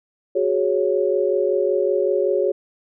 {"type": "chord", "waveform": "sine", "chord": "F# suspended second", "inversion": "none", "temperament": "equal", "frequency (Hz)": [370, 415.3, 554.4], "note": ["F#4", "G#4", "C#5"], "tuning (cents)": [0, 0, 0], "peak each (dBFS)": -21, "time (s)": [0.35, 2.52], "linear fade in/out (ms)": 10, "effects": []}